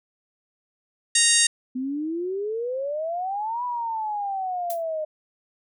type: harmonic tone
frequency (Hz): 932.3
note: A#5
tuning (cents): 0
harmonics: 2 / 3 / 4 / 5 / 6 / 7 / 8 / 9 / 10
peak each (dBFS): -26 / -28 / -24 / -26 / -28 / -24 / -25 / -24 / -23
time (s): 1.15-1.47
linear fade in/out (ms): 5
type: exponential two-way sweep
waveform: sine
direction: up then down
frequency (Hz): 250 to 992 to 611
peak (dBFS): -25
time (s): 1.75-5.05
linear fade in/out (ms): 10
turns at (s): 3.64
type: noise with exponential decay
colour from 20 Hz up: violet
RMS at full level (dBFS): -29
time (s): 4.7-4.83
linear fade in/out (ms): 1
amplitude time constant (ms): 28
effects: none